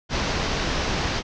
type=low-pass noise; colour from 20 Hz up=pink; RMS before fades=-25 dBFS; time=0.09-1.23 s; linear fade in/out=50 ms; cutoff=6100 Hz; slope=48 dB/octave; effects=none